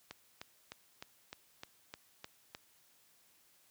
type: click train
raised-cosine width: 0.2 ms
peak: -27 dBFS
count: 9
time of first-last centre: 0.11-2.549 s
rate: 3.28 Hz
effects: white hiss -68 dBFS RMS until 3.7 s + high-pass 60 Hz 12 dB/octave